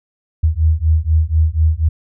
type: beating tone pair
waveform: sine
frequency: 77.4 / 81.5 Hz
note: D#2 / E2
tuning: -9 / -19 cents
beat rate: 4.1 Hz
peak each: -14 dBFS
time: 0.43-1.89 s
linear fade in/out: 10 ms
effects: none